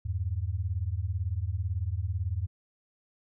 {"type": "beating tone pair", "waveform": "sine", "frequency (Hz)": [82.4, 100.4], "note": ["E2", "G2"], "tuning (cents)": [0, 42], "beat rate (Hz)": 18, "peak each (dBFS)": [-31, -31], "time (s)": [0.05, 2.47], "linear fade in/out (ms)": 10, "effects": []}